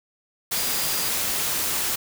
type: tone in noise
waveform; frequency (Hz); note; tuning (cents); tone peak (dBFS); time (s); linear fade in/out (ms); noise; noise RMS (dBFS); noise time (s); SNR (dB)
sine; 4852; D#8; -44; -33; 0.55-1.09; 10; white; -25; 0.51-1.96; -11
effects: none